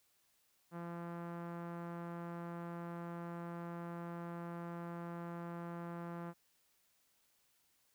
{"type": "tone with low-pass filter", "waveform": "sawtooth", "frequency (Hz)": 171, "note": "F3", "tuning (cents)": -36, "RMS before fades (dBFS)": -45, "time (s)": [0.71, 6.34], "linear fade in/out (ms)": 50, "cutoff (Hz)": 1300, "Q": 1.6, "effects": ["white hiss -75 dBFS RMS until 7.94 s"]}